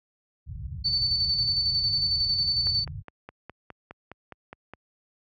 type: low-pass noise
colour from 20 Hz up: pink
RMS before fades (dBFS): -34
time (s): 0.46-3.02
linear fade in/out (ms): 20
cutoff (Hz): 150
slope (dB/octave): 48
type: tone with tremolo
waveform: sine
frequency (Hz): 4511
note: C#8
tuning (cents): +29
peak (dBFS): -21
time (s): 0.84-2.85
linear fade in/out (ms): 20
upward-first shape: square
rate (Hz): 11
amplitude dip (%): 35
type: click train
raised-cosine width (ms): 0.5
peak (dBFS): -25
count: 11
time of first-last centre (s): 2.67-4.736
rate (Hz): 4.84
effects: high-pass 60 Hz 12 dB/octave